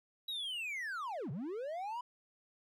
triangle linear two-way sweep, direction down then up, 3900 to 118.4 to 1000 Hz, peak -36 dBFS, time 0.28-2.01 s, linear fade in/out 5 ms, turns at 1.31 s, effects none

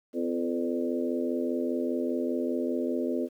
harmonic tone with a mistuned harmonic, 85 Hz, F2, 46 cents flat, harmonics 3 / 4 / 5 / 6 / 7, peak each -30 / -32 / -34 / -36 / -37 dBFS, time 0.13-3.29 s, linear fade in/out 50 ms, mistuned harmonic 5, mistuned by +41 cents, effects 10-bit

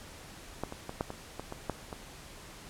clicks, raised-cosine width 1 ms, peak -18 / -25 / -23 / -16 / -24 / -23 / -24 / -17 / -25 dBFS, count 9, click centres 0.636 / 0.724 / 0.894 / 1.009 / 1.104 / 1.396 / 1.524 / 1.697 / 1.928 s, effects pink hiss -49 dBFS RMS until 2.69 s + low-pass 11000 Hz 12 dB/octave

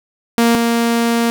sawtooth tone pair in turn, 233.1 / 233.1 Hz, A#3 / A#3, 0 / 0 cents, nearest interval unison, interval 0 cents, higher neither, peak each -6 / -9 dBFS, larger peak first, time 0.38-0.55 / 0.55-1.3 s, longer second, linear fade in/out 0 ms, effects none

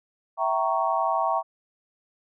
sine chord, E diminished seventh, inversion none, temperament equal with one note detuned, 659.3 / 770.5 / 932.3 / 1108.7 Hz, E5 / G5 / Bb5 / Db6, 0 / -30 / 0 / 0 cents, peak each -27 dBFS, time 0.37-1.43 s, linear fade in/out 50 ms, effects none

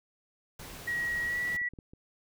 pink noise, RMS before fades -45 dBFS, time 0.59-1.57 s, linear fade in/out 5 ms
sine tone with pitch glide, 1905 to 1945 Hz, A#6 to B6, +37 to -27 cents, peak -29 dBFS, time 0.87-1.69 s, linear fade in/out 10 ms, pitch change +36 cents, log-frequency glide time 1.25-1.37 s
clicks, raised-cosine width 3 ms, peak -35 / -41 / -35 / -32 / -37 dBFS, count 5, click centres 1.547 / 1.616 / 1.736 / 1.788 / 1.935 s
effects none

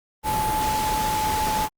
sine tone in noise, 863 Hz, A5, 34 cents flat, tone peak -22 dBFS, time 0.23-1.69 s, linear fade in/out 50 ms, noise pink, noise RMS -28 dBFS, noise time 0.23-1.69 s, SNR +3 dB, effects Opus 32 kbps

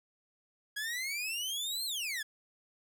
sawtooth exponential two-way sweep, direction up then down, 1647 to 4288 to 1647 Hz, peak -31 dBFS, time 0.76-2.23 s, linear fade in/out 10 ms, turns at 1.85 s, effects none

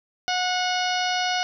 harmonic tone with a mistuned harmonic, 728 Hz, F#5, 28 cents flat, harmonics 1 / 2 / 3 / 4 / 5 / 6 / 7 / 8, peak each -25 / -29 / -32 / -30 / -35 / -34 / -33 / -37 dBFS, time 0.28-1.43 s, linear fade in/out 0 ms, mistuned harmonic 2, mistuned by +16 cents, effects none

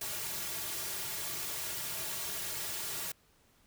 white noise with comb filter, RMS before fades -38 dBFS, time 0.01-3.12 s, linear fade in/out 5 ms, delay 3.9 ms, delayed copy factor -1, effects pink hiss -67 dBFS RMS until 3.66 s

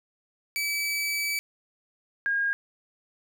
sawtooth / sine tone pair in turn, 2298 / 1624.9 Hz, D7 / G#6, -38 / -38 cents, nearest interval tritone, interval 600 cents, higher first, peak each -23 dBFS, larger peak neither, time 0.56-1.39 / 2.26-2.53 s, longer first, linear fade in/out 0 ms, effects none

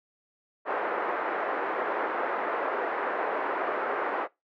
pink band-pass noise, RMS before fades -30 dBFS, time 0.65-4.28 s, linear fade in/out 50 ms, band 400 to 1700 Hz, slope 24 dB/octave, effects noise-tail reverb RT60 0.2 s tail -21 dB re dry

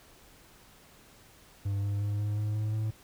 triangle tone with pitch steps, 99.8 / 101.25 / 102.72 / 104.22 / 105.73 / 107.27 / 108.83 Hz, G2 / G#2 / G#2 / G#2 / G#2 / A2 / A2, +32 / -43 / -19 / +7 / +31 / -44 / -19 cents, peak -26 dBFS, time 1.65-2.91 s, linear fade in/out 10 ms, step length 180 ms, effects pink hiss -57 dBFS RMS until 3.03 s

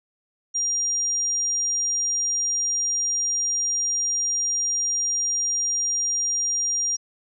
sine tone, 5700 Hz, F8, 34 cents sharp, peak -21 dBFS, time 0.54-6.97 s, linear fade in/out 20 ms, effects none

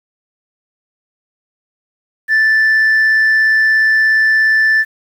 sine tone with amplitude modulation, 1760 Hz, A6, in tune, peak -5 dBFS, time 2.28-4.85 s, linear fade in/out 50 ms, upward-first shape sine, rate 117 Hz, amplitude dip 25%, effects tanh soft clip ceiling -7 dBFS + 7-bit

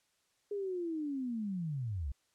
sine linear sweep, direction down, 415.3 to 60 Hz, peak -34 dBFS, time 0.51-2.12 s, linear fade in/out 5 ms, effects white hiss -75 dBFS RMS until 2.34 s + low-pass 9000 Hz 12 dB/octave

